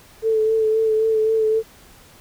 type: tone with vibrato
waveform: sine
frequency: 440 Hz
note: A4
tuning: in tune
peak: -15 dBFS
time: 0.22-1.63 s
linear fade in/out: 50 ms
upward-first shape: sine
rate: 3.8 Hz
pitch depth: 24 cents each way
effects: pink hiss -48 dBFS RMS until 2.2 s

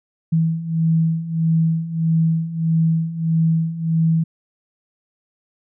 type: beating tone pair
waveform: sine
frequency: 161.7 / 163.3 Hz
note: E3 / E3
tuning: -33 / -16 cents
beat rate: 1.6 Hz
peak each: -21 / -17 dBFS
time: 0.32-4.24 s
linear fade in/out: 10 ms
effects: none

